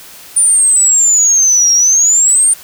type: exponential two-way sweep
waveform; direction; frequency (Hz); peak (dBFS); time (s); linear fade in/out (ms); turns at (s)
sine; down then up; 9397 to 5588 to 9030; -6; 0.36-2.54; 10; 1.73
effects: white hiss -35 dBFS RMS until 2.63 s